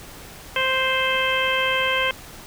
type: harmonic tone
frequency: 523.3 Hz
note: C5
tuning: in tune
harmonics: 1 / 2 / 3 / 4 / 5 / 6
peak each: -26 / -26 / -26 / -26 / -26 / -26 dBFS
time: 0.56-2.11 s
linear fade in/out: 2 ms
effects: pink hiss -41 dBFS RMS until 2.46 s